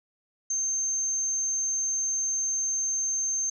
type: tone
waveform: sine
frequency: 6320 Hz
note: G8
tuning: 13 cents sharp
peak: -25 dBFS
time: 0.5-3.5 s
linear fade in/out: 5 ms
effects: none